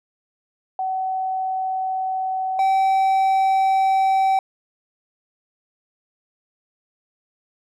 sine / triangle tone pair in turn, 756 / 769.7 Hz, F#5 / G5, +37 / -32 cents, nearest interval unison, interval 31 cents, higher second, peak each -21 / -13 dBFS, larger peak second, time 0.79-2.59 / 2.59-4.39 s, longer neither, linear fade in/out 2 ms, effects none

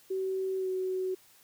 sine tone with pitch glide, 380 to 373.5 Hz, F#4 to F#4, +46 to +16 cents, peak -29 dBFS, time 0.1-1.15 s, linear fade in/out 10 ms, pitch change -30 cents, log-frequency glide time 0.57-0.69 s, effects white hiss -60 dBFS RMS until 1.43 s

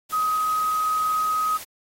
sine tone in noise, 1260 Hz, D#6, 21 cents sharp, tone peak -20 dBFS, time 0.12-1.58 s, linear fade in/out 20 ms, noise white, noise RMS -38 dBFS, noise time 0.09-1.65 s, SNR +15 dB, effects AAC 48 kbps

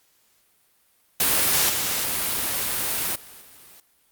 white noise with level steps, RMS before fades -20 / -25 / -44 / -48 dBFS, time 1.2-3.8 s, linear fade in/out 2 ms, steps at 1.69 / 3.15 / 3.41 s, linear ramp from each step 10 ms, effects white hiss -63 dBFS RMS until 4.11 s + Opus 48 kbps

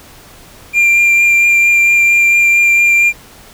triangle tone with vibrato, 2384 Hz, D7, 25 cents sharp, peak -5 dBFS, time 0.73-3.13 s, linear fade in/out 50 ms, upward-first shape triangle, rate 4.4 Hz, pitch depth 13 cents each way, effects pink hiss -39 dBFS RMS until 3.53 s

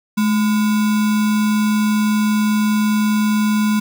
sine tone with sample-and-hold, 212.7 Hz, G#3, 42 cents sharp, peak -13 dBFS, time 0.17-3.8 s, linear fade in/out 10 ms, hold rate 1225 Hz, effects none

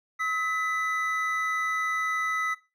triangle tone pair together, 1283 / 1989.8 Hz, E6 / B6, -47 / +12 cents, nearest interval minor sixth, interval 759 cents, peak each -27 dBFS, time 0.19-2.55 s, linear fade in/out 20 ms, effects noise-tail reverb RT60 0.3 s tail -19 dB re dry

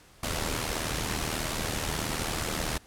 pink noise with amplitude modulation, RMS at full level -28 dBFS, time 0.23-2.78 s, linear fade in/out 5 ms, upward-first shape sine, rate 78.5 Hz, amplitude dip 65%, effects pink hiss -56 dBFS RMS until 2.86 s + low-pass 12000 Hz 12 dB/octave

